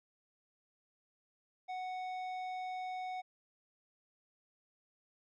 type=tone with tanh clipping; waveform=sine; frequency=740 Hz; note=F#5; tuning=in tune; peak=-40 dBFS; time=1.68-3.22 s; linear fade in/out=20 ms; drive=11 dB; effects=none